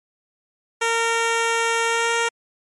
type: tone with pitch glide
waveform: 10% pulse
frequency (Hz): 460 to 464.3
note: A#4 to A#4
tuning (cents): -23 to -7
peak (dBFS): -10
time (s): 0.81-2.29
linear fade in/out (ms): 10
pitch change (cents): +16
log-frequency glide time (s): 1.86-2.13
effects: MP3 48 kbps